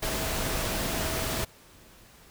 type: tone in noise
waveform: sine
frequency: 649 Hz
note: E5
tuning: 27 cents flat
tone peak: -39 dBFS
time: 0.02-1.45 s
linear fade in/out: 10 ms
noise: pink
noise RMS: -30 dBFS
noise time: 0.02-1.45 s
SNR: -12 dB
effects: pink hiss -54 dBFS RMS until 2.3 s